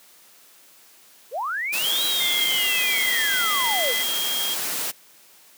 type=linear two-way sweep; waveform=sine; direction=up then down; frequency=415.3 to 3951 to 415.3 Hz; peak=-24 dBFS; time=1.31-3.95 s; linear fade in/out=50 ms; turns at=2.04 s
type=noise; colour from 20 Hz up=white; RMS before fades=-27 dBFS; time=1.72-4.92 s; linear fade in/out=20 ms
type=tone; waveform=sine; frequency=3237 Hz; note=G#7; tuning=45 cents flat; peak=-25 dBFS; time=1.84-4.54 s; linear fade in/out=2 ms
type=tone with pitch glide; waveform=sine; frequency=2100 to 2020 Hz; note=C7 to B6; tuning=+6 to +39 cents; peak=-26 dBFS; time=2.2-4.03 s; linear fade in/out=10 ms; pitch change=-67 cents; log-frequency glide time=2.55-2.68 s
effects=white hiss -52 dBFS RMS until 5.57 s + high-pass 200 Hz 12 dB/octave